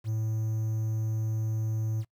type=tone with quantisation; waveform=triangle; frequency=110 Hz; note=A2; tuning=in tune; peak=-25 dBFS; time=0.04-2.05 s; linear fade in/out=50 ms; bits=9; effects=noise-tail reverb RT60 0.1 s tail -24 dB re dry